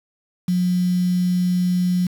sine tone with quantisation, 180 Hz, F#3, 47 cents flat, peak -16 dBFS, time 0.48-2.07 s, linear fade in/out 5 ms, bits 6, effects none

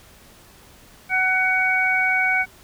harmonic tone, 748 Hz, F#5, 19 cents sharp, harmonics 1 / 2 / 3, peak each -25 / -22 / -19 dBFS, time 1.09-2.46 s, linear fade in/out 50 ms, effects pink hiss -49 dBFS RMS until 2.63 s

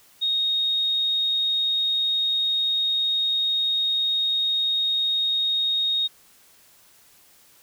sine tone, 3729 Hz, A#7, in tune, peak -20 dBFS, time 0.21-6.08 s, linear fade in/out 20 ms, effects white hiss -55 dBFS RMS until 7.62 s

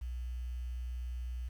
sine tone with quantisation, 61 Hz, B1, 21 cents flat, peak -36 dBFS, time 0.01-1.49 s, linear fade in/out 10 ms, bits 10, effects none

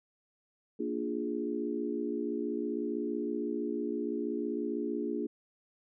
sine chord, Bb dominant seventh, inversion none, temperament equal, 233.1 / 293.7 / 349.2 / 415.3 Hz, Bb3 / D4 / F4 / Ab4, 0 / 0 / 0 / 0 cents, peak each -37 / -36 / -37 / -37 dBFS, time 0.79-5.27 s, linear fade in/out 10 ms, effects none

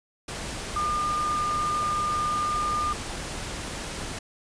sine tone in noise, 1208 Hz, D6, 48 cents sharp, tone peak -24 dBFS, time 0.76-2.93 s, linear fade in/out 5 ms, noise pink, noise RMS -34 dBFS, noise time 0.28-4.19 s, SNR +7 dB, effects resampled to 22050 Hz

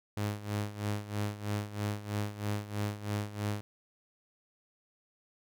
sawtooth tone with tremolo, 103.83 Hz, G#2, in tune, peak -26 dBFS, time 0.17-3.61 s, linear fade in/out 0 ms, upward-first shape sine, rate 3.1 Hz, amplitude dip 80%, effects none

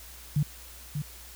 sine tone with echo, 146.83 Hz, D3, in tune, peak -21 dBFS, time 0.36-0.43 s, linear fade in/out 5 ms, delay 590 ms, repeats 1, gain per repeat -7 dB, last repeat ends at 1.02 s, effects added 60 Hz sine -49 dBFS peak until 1.35 s + white hiss -48 dBFS RMS until 1.35 s

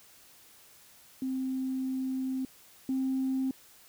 sine tone pair in turn, 261.6 / 263.7 Hz, C4 / C4, 0 / +14 cents, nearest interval unison, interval 14 cents, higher second, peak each -29 / -26 dBFS, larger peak second, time 1.22-2.45 / 2.89-3.51 s, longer first, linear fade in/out 2 ms, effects tanh soft clip ceiling -23 dBFS + white hiss -57 dBFS RMS until 3.88 s

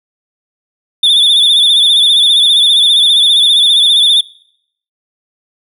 triangle tone with vibrato, 3520 Hz, A7, in tune, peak -4 dBFS, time 1.03-4.21 s, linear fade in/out 5 ms, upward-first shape sine, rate 15 Hz, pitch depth 71 cents each way, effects noise-tail reverb RT60 0.7 s tail -23 dB re dry

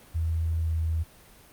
sine tone with pitch glide, 81.6 to 80.8 Hz, E2 to E2, -17 to -34 cents, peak -24 dBFS, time 0.14-1.04 s, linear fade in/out 20 ms, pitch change -17 cents, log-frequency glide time 0.63-0.69 s, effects pink hiss -53 dBFS RMS until 1.52 s + Opus 32 kbps

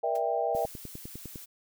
sine chord, E half-diminished seventh, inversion second, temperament just, 474.7 / 593.3 / 659.3 / 791.1 Hz, Bb4 / D5 / E5 / G5, +31 / +18 / 0 / +16 cents, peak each -32 / -34 / -30 / -31 dBFS, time 0.03-0.66 s, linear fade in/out 10 ms
white noise with exponential decay, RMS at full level -43 dBFS, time 0.15-0.23 s, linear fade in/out 5 ms, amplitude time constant 16 ms
blue noise, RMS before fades -46 dBFS, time 0.54-1.46 s, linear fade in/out 20 ms
click train, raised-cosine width 3 ms, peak -28 dBFS, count 9, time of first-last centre 0.55-1.358 s, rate 9.9 Hz
effects none

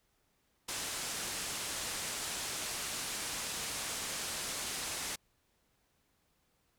white low-pass noise, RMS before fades -39 dBFS, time 0.68-5.16 s, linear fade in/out 10 ms, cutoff 9900 Hz, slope 24 dB/octave, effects pink hiss -75 dBFS RMS until 6.78 s

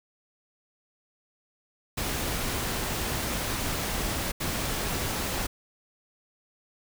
pink noise bursts at uneven times, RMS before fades -30 dBFS, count 2, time 1.97-4.32 / 4.4-5.47 s, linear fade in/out 10 ms, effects none

